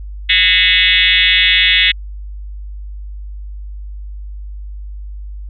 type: tone with frequency modulation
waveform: sine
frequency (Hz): 2754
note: F7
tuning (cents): -25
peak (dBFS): -8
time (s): 0.29-1.92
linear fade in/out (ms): 10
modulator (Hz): 184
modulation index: 5
effects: added 50 Hz sine -25 dBFS peak until 5.49 s